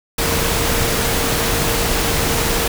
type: tone in noise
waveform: sine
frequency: 461.6 Hz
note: A#4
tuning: 17 cents flat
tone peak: -26 dBFS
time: 0.18-2.68 s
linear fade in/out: 5 ms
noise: pink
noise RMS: -18 dBFS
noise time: 0.18-2.68 s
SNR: -11 dB
effects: none